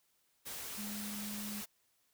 sine tone in noise, 207.7 Hz, G#3, in tune, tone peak -42 dBFS, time 0.77-1.62 s, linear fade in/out 20 ms, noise white, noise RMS -44 dBFS, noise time 0.45-1.66 s, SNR -1 dB, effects white hiss -75 dBFS RMS until 2.13 s

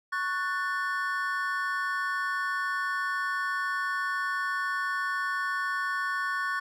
triangle chord, F# minor, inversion second, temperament just, 1110 / 1480 / 1776 Hz, C#6 / F#6 / A6, +2 / 0 / +16 cents, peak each -30 / -30 / -31 dBFS, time 0.12-6.6 s, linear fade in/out 10 ms, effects none

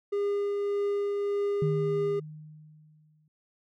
triangle tone with tremolo, 405.5 Hz, G#4, 41 cents flat, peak -23 dBFS, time 0.12-2.2 s, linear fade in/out 10 ms, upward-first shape triangle, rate 1.7 Hz, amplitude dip 25%
sine tone with exponential decay, 153.6 Hz, D#3, 22 cents flat, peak -24 dBFS, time 1.62-3.28 s, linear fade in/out 2 ms, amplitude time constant 360 ms
effects none

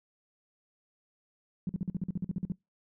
sine tone bursts, 181.8 Hz, F#3, 30 cents flat, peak -28 dBFS, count 13, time 1.67-2.521 s, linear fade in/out 2 ms, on 23 ms, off 46 ms, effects noise-tail reverb RT60 0.2 s tail -24 dB re dry

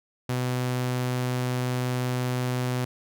sawtooth tone, 125.6 Hz, B2, 30 cents sharp, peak -21 dBFS, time 0.29-2.85 s, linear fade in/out 5 ms, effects none

